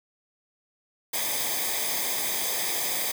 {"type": "noise with comb filter", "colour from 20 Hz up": "white", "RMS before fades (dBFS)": -28, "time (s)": [1.13, 3.12], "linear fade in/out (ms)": 10, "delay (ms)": 0.71, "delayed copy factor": -0.75, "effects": []}